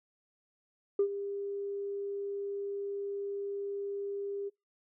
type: tone with ADSR envelope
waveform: sine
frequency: 400.7 Hz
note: G4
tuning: 38 cents sharp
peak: -21 dBFS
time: 0.99-4.5 s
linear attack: 4 ms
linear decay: 82 ms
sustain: -13 dB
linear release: 24 ms
effects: noise-tail reverb RT60 0.2 s tail -26 dB re dry + tanh soft clip ceiling -20 dBFS